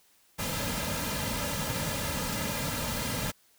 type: noise with comb filter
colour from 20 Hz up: pink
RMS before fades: -32 dBFS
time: 0.38-3.32 s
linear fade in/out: 20 ms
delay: 2.7 ms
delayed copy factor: -0.7
effects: white hiss -64 dBFS RMS until 3.58 s